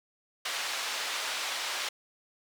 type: band-pass noise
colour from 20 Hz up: white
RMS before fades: -34 dBFS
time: 0.45-1.89 s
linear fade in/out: 5 ms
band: 700 to 4500 Hz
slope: 12 dB/octave
effects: none